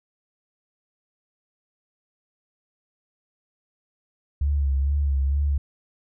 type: tone with vibrato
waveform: sine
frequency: 70 Hz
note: C#2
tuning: 18 cents sharp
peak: -19 dBFS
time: 4.41-5.58 s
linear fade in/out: 5 ms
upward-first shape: sine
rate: 2.2 Hz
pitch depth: 56 cents each way
effects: none